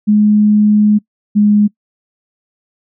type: tone pair in turn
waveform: sine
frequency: 210 / 207.9 Hz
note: G#3 / G#3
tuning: +19 / +2 cents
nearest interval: unison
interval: 17 cents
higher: first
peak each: -6 dBFS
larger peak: neither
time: 0.07-0.99 / 1.35-1.68 s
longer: first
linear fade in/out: 20 ms
effects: noise-tail reverb RT60 0.1 s tail -24 dB re dry